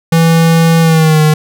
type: tone with pitch glide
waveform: square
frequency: 164.81 to 153.77 Hz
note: E3 to D#3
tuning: 0 to -20 cents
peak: -6 dBFS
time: 0.12-1.34 s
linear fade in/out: 5 ms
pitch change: -120 cents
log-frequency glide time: 0.81-1.22 s
effects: none